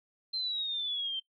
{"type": "exponential sweep", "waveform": "sine", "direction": "down", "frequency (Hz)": [4151, 3115], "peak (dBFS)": -31, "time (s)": [0.33, 1.2], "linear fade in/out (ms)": 10, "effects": ["noise-tail reverb RT60 0.1 s tail -19 dB re dry"]}